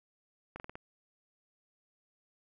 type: slowing click train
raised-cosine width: 0.5 ms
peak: -28 dBFS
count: 5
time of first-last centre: 0.56-0.755 s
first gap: 39 ms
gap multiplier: 1.15
effects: none